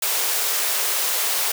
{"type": "high-pass noise", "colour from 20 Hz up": "white", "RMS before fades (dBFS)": -22, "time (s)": [0.02, 1.52], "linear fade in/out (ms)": 5, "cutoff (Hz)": 370, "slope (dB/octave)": 48, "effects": []}